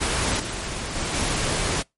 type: noise with level steps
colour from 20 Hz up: pink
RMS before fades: -23 / -30 / -27 / -24 dBFS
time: 0-1.83 s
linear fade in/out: 20 ms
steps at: 0.39 / 0.95 / 1.13 s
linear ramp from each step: 10 ms
effects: noise-tail reverb RT60 0.2 s tail -26 dB re dry + MP3 48 kbps